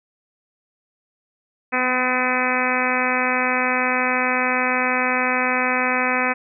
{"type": "harmonic tone with a mistuned harmonic", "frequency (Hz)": 253.5, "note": "B3", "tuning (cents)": 45, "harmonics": [1, 2, 3, 4, 5, 6, 7, 8, 9, 10], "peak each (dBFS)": [-27, -27, -27, -27, -27, -27, -27, -27, -27, -27], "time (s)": [1.72, 6.34], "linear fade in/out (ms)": 20, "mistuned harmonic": 1, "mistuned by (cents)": -19, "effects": []}